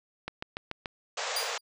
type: click train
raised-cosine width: 0.3 ms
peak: -18 dBFS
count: 5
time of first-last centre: 0.28-0.858 s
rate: 6.92 Hz
type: band-pass noise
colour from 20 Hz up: pink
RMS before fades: -34 dBFS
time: 1.17-1.58 s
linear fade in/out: 5 ms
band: 450 to 7700 Hz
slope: 96 dB/octave
type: tone with exponential decay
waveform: sawtooth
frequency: 4795 Hz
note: D8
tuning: 35 cents sharp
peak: -24 dBFS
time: 1.36-1.61 s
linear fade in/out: 5 ms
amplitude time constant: 54 ms
effects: none